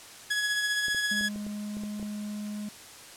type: tone with tremolo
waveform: sawtooth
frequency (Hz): 1680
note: G#6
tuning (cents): +19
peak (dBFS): -21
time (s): 0.3-1.29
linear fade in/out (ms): 10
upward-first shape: sine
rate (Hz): 15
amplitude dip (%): 35
type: clicks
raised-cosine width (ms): 2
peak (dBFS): -30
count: 9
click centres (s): 0.883 / 0.947 / 1.211 / 1.36 / 1.466 / 1.769 / 1.836 / 1.997 / 2.028
type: tone with pitch glide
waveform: triangle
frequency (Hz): 207.6 to 209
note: G#3 to G#3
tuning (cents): 0 to +11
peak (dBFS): -31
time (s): 1.11-2.69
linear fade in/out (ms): 5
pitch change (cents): +11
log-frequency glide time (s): 1.33-1.78
effects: white hiss -47 dBFS RMS until 3.16 s + low-pass 10000 Hz 12 dB/octave